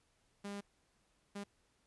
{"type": "tone bursts at uneven times", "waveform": "sawtooth", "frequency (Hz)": 201.7, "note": "G3", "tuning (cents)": 50, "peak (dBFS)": -38, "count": 2, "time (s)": [[0.44, 0.61], [1.35, 1.44]], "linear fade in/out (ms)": 10, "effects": ["pink hiss -75 dBFS RMS until 1.86 s", "resampled to 24000 Hz"]}